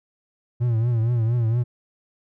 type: tone with vibrato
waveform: triangle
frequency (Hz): 116.54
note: A#2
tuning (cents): 0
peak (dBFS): -16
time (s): 0.6-1.64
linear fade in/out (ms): 20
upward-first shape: triangle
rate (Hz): 4.3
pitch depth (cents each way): 110
effects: none